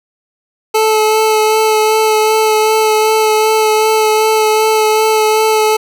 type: tone with vibrato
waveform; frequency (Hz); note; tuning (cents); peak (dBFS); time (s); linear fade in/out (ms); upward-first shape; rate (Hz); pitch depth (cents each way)
25% pulse; 434.5; A4; -22; -5; 0.74-5.77; 10; sine; 2.6; 15
effects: none